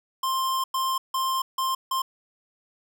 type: tone bursts at uneven times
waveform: square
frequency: 1052 Hz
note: C6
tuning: 9 cents sharp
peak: -24 dBFS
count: 5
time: 0.23-0.64 / 0.74-0.98 / 1.14-1.42 / 1.58-1.75 / 1.91-2.02 s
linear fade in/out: 5 ms
effects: none